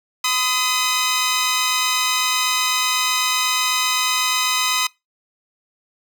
10% pulse tone pair together, 1015.2 / 1257 Hz, B5 / D#6, +47 / +17 cents, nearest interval major third, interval 370 cents, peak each -12 dBFS, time 0.24-4.87 s, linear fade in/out 5 ms, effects noise-tail reverb RT60 0.2 s tail -22 dB re dry

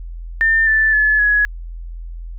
sine tone with pitch steps, 1800 / 1758.9 / 1718.7 / 1679.5 Hz, A6 / A6 / A6 / G#6, +39 / -1 / -41 / +19 cents, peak -11 dBFS, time 0.41-1.45 s, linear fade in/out 0 ms, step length 260 ms, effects added 42 Hz sine -27 dBFS peak until 2.38 s

